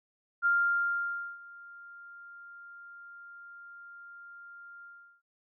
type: tone with ADSR envelope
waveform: sine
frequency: 1396.9 Hz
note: F6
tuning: in tune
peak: -22 dBFS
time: 0.42-5.22 s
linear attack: 38 ms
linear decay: 920 ms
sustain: -24 dB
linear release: 380 ms
effects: none